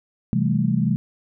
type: chord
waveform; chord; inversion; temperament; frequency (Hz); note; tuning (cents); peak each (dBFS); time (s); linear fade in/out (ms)
sine; A minor seventh; first; equal with one note detuned; 130.81 / 164.81 / 196 / 218; C3 / E3 / G3 / A3; 0 / 0 / 0 / -16; -23; 0.33-0.96; 0
effects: none